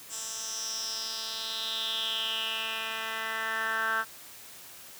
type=tone with band-pass filter sweep; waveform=10% pulse; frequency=222.7 Hz; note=A3; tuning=21 cents sharp; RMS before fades=-33 dBFS; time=0.09-4.05 s; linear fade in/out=50 ms; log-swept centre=7300 to 1500 Hz; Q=5.3; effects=white hiss -48 dBFS RMS until 4.99 s + high-pass 60 Hz 12 dB/octave